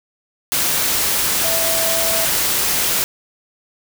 sine tone in noise, 659.3 Hz, E5, in tune, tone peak -23 dBFS, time 1.44-2.25 s, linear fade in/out 0 ms, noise white, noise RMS -18 dBFS, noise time 0.52-3.04 s, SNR -8 dB, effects none

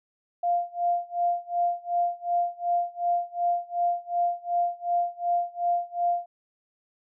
sine tone with tremolo, 698 Hz, F5, 1 cent flat, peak -20 dBFS, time 0.43-6.26 s, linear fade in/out 5 ms, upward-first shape sine, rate 2.7 Hz, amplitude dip 95%, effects none

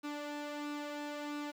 sawtooth tone with flanger, 293.7 Hz, D4, in tune, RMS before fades -41 dBFS, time 0.03-1.52 s, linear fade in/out 20 ms, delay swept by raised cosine 0.76 to 2.26 ms, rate 1.5 Hz, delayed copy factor +0.5, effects low-pass 5000 Hz 12 dB/octave + 10-bit

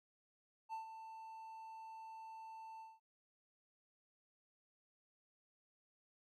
triangle tone with ADSR envelope, 890 Hz, A5, 20 cents sharp, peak -39 dBFS, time 0.69-3 s, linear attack 41 ms, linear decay 120 ms, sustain -9 dB, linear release 200 ms, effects none

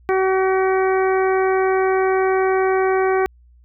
harmonic tone, 379.2 Hz, F#4, 43 cents sharp, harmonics 1 / 2 / 3 / 4 / 5 / 6, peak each -16 / -22 / -26 / -28 / -30 / -32 dBFS, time 0.09-3.26 s, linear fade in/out 0 ms, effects added 60 Hz sine -47 dBFS peak until 3.64 s

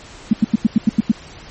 sine tone bursts, 220 Hz, A3, in tune, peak -7 dBFS, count 8, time 0.31-1.117 s, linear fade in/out 5 ms, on 23 ms, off 89 ms, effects pink hiss -39 dBFS RMS until 1.5 s + MP3 32 kbps

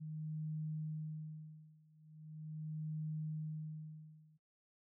sine tone with tremolo, 155.1 Hz, D#3, 5 cents flat, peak -38 dBFS, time 0-4.38 s, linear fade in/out 20 ms, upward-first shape sine, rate 0.4 Hz, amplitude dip 95%, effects noise-tail reverb RT60 0.1 s tail -19 dB re dry

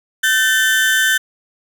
35% pulse tone pair together, 1533 / 1772.9 Hz, G6 / A6, -39 / +13 cents, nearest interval minor third, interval 252 cents, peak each -13 / -14 dBFS, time 0.23-1.18 s, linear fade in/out 10 ms, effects none

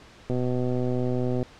click train, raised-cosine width 2 ms, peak -15 dBFS, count 142, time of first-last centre 0.3-1.428 s, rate 125 Hz, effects pink hiss -50 dBFS RMS until 1.59 s + low-pass 5000 Hz 12 dB/octave

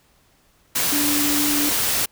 sine tone in noise, 292.4 Hz, D4, 7 cents flat, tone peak -22 dBFS, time 0.92-1.7 s, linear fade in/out 10 ms, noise white, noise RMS -21 dBFS, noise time 0.75-2.06 s, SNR -4 dB, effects pink hiss -59 dBFS RMS until 2.11 s

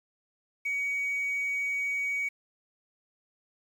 sine tone, 2254 Hz, C#7, 28 cents sharp, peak -26 dBFS, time 0.65-2.29 s, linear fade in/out 10 ms, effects tanh soft clip ceiling -25 dBFS + 9-bit

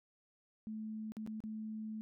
sine tone with dropouts, 217.4 Hz, A3, 21 cents flat, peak -40 dBFS, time 0.67-2.01 s, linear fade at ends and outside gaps 0 ms, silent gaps 1.12-1.168 / 1.264-1.274 / 1.404-1.438 s, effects none

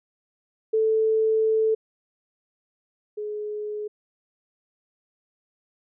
sine tone pair in turn, 440 / 421 Hz, A4 / G#4, 0 / +24 cents, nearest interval minor second, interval 76 cents, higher first, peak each -18 / -28 dBFS, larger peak first, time 0.73-1.75 / 3.17-3.88 s, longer first, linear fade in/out 10 ms, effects none

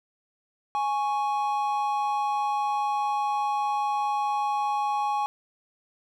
triangle tone pair together, 832 / 1107.1 Hz, G#5 / C#6, +3 / -3 cents, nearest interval perfect fourth, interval 494 cents, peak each -23 / -28 dBFS, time 0.75-5.26 s, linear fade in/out 0 ms, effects none

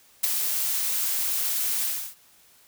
blue noise with ADSR envelope, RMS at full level -19 dBFS, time 0.23-2.15 s, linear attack 12 ms, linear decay 13 ms, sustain -7 dB, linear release 300 ms, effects white hiss -57 dBFS RMS until 2.67 s

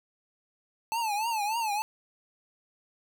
square tone with vibrato, 873 Hz, A5, 14 cents flat, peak -28 dBFS, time 0.92-1.82 s, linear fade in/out 0 ms, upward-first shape triangle, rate 3.4 Hz, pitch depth 150 cents each way, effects none

